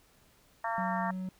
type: harmonic tone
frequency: 228 Hz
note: A#3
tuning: 38 cents flat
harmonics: 3 / 4 / 5 / 6 / 7 / 8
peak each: -36 / -34 / -38 / -42 / -43 / -40 dBFS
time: 0.64-1.11 s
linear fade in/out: 5 ms
type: tone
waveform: triangle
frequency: 186 Hz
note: F#3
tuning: 9 cents sharp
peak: -32 dBFS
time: 0.78-1.29 s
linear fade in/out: 2 ms
effects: pink hiss -64 dBFS RMS until 1.39 s

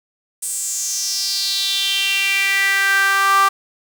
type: tone with high-pass filter sweep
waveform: sawtooth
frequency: 392.5 Hz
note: G4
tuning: 2 cents sharp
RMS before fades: -18 dBFS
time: 0.42-3.49 s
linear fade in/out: 10 ms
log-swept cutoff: 8700 to 1100 Hz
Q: 5
effects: 7-bit

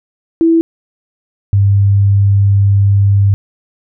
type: tone pair in turn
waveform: sine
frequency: 329.6 / 99.76 Hz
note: E4 / G2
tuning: 0 / +31 cents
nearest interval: octave + major sixth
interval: 2069 cents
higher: first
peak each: -6 dBFS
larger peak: neither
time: 0.41-0.61 / 1.53-3.34 s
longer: second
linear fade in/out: 0 ms
effects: none

